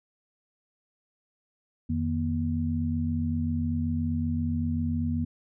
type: tone cluster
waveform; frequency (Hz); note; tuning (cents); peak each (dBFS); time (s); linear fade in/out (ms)
sine; 86.1 / 153.8 / 239.2; F2 / D#3 / A#3; -24 / -20 / +45; -29 / -33 / -28; 1.89-5.25; 10
effects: none